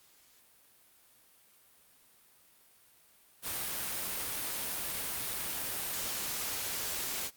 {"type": "noise", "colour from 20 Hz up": "white", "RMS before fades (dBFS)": -36, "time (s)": [3.42, 7.31], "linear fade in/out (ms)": 50, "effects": ["white hiss -63 dBFS RMS until 7.36 s", "Opus 48 kbps"]}